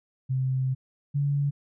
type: tone pair in turn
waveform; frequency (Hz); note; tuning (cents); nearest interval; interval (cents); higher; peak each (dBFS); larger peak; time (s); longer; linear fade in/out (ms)
sine; 130.81 / 142.37; C3 / C#3; 0 / +47; minor second; 147; second; -23 / -22; second; 0.29-0.75 / 1.14-1.51; first; 20
effects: none